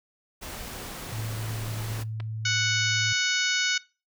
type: noise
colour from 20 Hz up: pink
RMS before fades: -38 dBFS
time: 0.41-2.04 s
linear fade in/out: 20 ms
type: tone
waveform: sine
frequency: 110 Hz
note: A2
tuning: in tune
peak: -30 dBFS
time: 1.12-3.13 s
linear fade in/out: 5 ms
type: clicks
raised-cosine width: 0.3 ms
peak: -25 dBFS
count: 2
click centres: 2.201 / 2.204 s
type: harmonic tone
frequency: 740 Hz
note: F#5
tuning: in tune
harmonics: 2 / 3 / 4 / 5 / 6 / 7 / 8 / 9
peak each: -28 / -30 / -31 / -32 / -33 / -33 / -34 / -35 dBFS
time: 2.45-3.78 s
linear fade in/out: 5 ms
effects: noise-tail reverb RT60 0.3 s tail -22 dB re dry